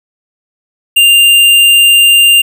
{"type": "tone with hard clipping", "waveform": "triangle", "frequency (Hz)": 2794, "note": "F7", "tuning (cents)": 0, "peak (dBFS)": -4, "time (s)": [0.96, 2.42], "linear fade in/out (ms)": 10, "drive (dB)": 18, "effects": []}